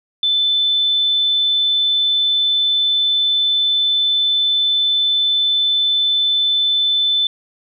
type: tone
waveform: sine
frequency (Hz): 3520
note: A7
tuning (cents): 0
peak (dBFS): -13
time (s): 0.23-7.27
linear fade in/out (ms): 2
effects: none